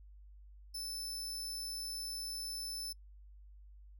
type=tone; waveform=sawtooth; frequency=5274 Hz; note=E8; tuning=in tune; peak=-37 dBFS; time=0.74-2.93 s; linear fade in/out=10 ms; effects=noise-tail reverb RT60 0.1 s tail -26 dB re dry + added 50 Hz sine -53 dBFS peak until 3.99 s